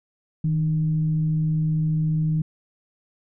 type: tone with frequency modulation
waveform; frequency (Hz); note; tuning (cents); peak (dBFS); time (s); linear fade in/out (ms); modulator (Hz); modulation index
sine; 157.2; D#3; +18; -19; 0.44-2.42; 5; 143; 0.23
effects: none